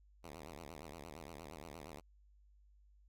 5% pulse tone with vibrato, 77.78 Hz, D#2, in tune, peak -38 dBFS, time 0.23-2.01 s, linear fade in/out 20 ms, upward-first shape sine, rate 8.6 Hz, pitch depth 200 cents each way, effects added 50 Hz sine -63 dBFS peak until 3.08 s

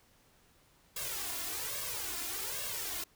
white noise with flanger, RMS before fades -38 dBFS, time 0.96-3.04 s, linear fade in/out 5 ms, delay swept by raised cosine 1.8 to 2.9 ms, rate 1.2 Hz, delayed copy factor +0.9, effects pink hiss -66 dBFS RMS until 3.15 s

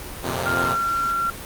5% pulse chord, F suspended fourth, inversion none, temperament equal with one note detuned, 88.12 / 116.54 / 130.81 Hz, F2 / Bb2 / C3, +16 / 0 / 0 cents, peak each -16 / -18 / -16 dBFS, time 0.22-0.77 s, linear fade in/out 50 ms
sine tone with pitch glide, 1396.9 to 1368.2 Hz, F6 to F6, 0 to -36 cents, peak -20 dBFS, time 0.46-1.3 s, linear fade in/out 2 ms, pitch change -36 cents, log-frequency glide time 0.58-0.7 s
effects pink hiss -35 dBFS RMS until 1.45 s + Opus 32 kbps

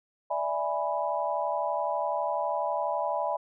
sine chord, E dominant seventh, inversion third, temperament equal, 587.3 / 659.3 / 830.6 / 987.8 Hz, D5 / E5 / G#5 / B5, 0 / 0 / 0 / 0 cents, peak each -32 dBFS, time 0.3-3.37 s, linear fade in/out 10 ms, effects none

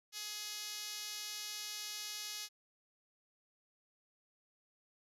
5% pulse tone with band-pass filter, 419.7 Hz, G#4, 18 cents sharp, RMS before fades -44 dBFS, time 0.12-2.49 s, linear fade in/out 50 ms, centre 7100 Hz, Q 1.3, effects none

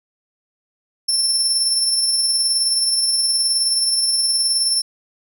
30% pulse tone with tremolo, 5370 Hz, E8, 31 cents sharp, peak -10 dBFS, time 1.08-4.82 s, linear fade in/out 10 ms, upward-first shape triangle, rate 19 Hz, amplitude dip 40%, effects none

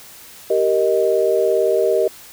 sine chord, Eb major, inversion first, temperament just, 388.9 / 466.7 / 622.3 Hz, G4 / Bb4 / Eb5, -14 / +2 / 0 cents, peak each -18 dBFS, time 0.5-2.08 s, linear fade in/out 5 ms, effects white hiss -41 dBFS RMS until 2.32 s

